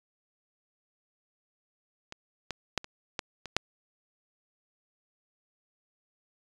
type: clicks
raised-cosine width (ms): 0.2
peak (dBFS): -23 / -16 / -9 / -25 / -14 / -22 / -6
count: 7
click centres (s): 2.124 / 2.507 / 2.777 / 2.844 / 3.192 / 3.457 / 3.566
effects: resampled to 22050 Hz